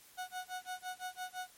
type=tone with tremolo; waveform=30% pulse; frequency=735 Hz; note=F#5; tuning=12 cents flat; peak=-35 dBFS; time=0.17-1.51 s; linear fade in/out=20 ms; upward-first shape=sine; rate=5.9 Hz; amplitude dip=100%; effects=white hiss -60 dBFS RMS until 1.57 s + MP3 64 kbps